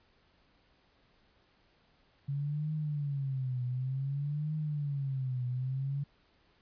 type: tone with vibrato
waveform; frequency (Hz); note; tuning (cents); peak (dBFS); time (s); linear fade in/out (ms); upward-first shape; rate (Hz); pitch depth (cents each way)
sine; 138.59; C#3; 0; -31; 2.28-6.04; 10; triangle; 0.55; 200
effects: pink hiss -68 dBFS RMS until 6.61 s + resampled to 11025 Hz